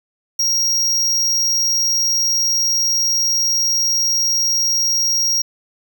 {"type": "tone", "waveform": "square", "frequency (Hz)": 5620, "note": "F8", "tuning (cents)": 10, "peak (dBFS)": -15, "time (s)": [0.39, 5.42], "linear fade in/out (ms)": 5, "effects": []}